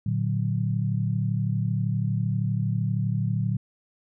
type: chord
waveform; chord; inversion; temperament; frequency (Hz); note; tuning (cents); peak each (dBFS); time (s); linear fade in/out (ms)
sine; Bb augmented; none; equal with one note detuned; 114.21 / 146.83 / 185; Bb2 / D3 / F#3; -35 / 0 / 0; -25 / -28 / -29; 0.06-3.57; 5
effects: none